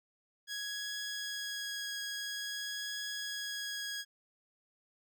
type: tone with vibrato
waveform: 15% pulse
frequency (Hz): 1661.2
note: G#6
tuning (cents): 0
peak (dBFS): -31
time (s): 0.47-4.05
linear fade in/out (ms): 50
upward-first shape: triangle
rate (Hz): 0.49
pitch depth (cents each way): 9
effects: none